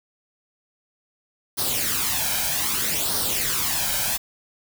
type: noise with flanger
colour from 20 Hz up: white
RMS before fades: -24 dBFS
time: 1.57-4.18 s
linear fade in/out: 20 ms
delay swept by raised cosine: 0.2 to 1.3 ms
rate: 0.63 Hz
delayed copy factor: +0.65
effects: none